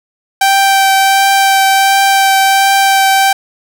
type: tone with vibrato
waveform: sawtooth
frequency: 780 Hz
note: G5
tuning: 9 cents flat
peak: -3 dBFS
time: 0.41-3.33 s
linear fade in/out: 5 ms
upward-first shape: triangle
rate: 1.4 Hz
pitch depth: 12 cents each way
effects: none